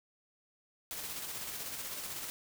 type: noise with tremolo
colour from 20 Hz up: white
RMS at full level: -40 dBFS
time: 0.91-2.3 s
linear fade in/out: 0 ms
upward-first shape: square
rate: 16 Hz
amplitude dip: 30%
effects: none